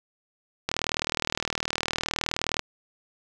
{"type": "click train", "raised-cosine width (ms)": 0.2, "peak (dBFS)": -8, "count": 76, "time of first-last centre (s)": [0.69, 2.594], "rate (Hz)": 39.4, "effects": []}